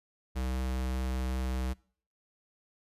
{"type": "tone", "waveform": "square", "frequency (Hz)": 64.1, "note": "C2", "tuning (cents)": -35, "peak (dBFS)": -31, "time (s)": [0.35, 1.74], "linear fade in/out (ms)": 20, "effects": ["noise-tail reverb RT60 0.5 s tail -23 dB re dry", "resampled to 32000 Hz"]}